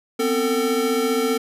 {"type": "tone cluster", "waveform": "square", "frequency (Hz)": [248.7, 263.8, 450], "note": ["B3", "C4", "A4"], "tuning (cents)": [12, 14, 39], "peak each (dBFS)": [-27, -26, -21], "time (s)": [0.19, 1.38], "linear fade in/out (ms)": 10, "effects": ["resampled to 32000 Hz"]}